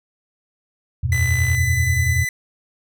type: chord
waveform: sine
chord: E suspended second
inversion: none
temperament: just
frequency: 82.41 / 92.71 / 123.61 Hz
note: E2 / F#2 / B2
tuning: 0 / +4 / +2 cents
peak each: -21 dBFS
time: 1.03-2.25 s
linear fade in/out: 10 ms
type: tone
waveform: 45% pulse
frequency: 2002 Hz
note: B6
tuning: 23 cents sharp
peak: -21 dBFS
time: 1.12-2.29 s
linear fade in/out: 2 ms
type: click train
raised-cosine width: 0.3 ms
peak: -20 dBFS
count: 27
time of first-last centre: 1.13-1.549 s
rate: 62.1 Hz
effects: none